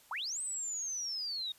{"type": "linear two-way sweep", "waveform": "sine", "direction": "up then down", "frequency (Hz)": [802, 8290, 3679], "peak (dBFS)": -35, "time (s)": [0.11, 1.52], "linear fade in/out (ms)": 2, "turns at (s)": 0.41, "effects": ["white hiss -62 dBFS RMS until 1.58 s", "resampled to 32000 Hz"]}